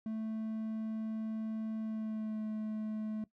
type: tone with pitch glide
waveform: triangle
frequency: 220 to 216 Hz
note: A3 to A3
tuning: 0 to -32 cents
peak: -33 dBFS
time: 0.06-3.24 s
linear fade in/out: 2 ms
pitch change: -32 cents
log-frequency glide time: 1.79-2.43 s
effects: noise-tail reverb RT60 0.1 s tail -18 dB re dry